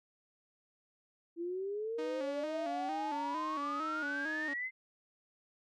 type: exponential sweep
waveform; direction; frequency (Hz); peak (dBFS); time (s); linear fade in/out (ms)
sine; up; 332.8 to 2093; -35; 1.36-4.71; 50
type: tone with vibrato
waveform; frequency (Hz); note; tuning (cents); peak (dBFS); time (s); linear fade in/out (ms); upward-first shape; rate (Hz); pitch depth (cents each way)
sawtooth; 297.5; D4; +22; -36; 1.98-4.54; 10; square; 2.2; 76
effects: low-pass 5000 Hz 12 dB/octave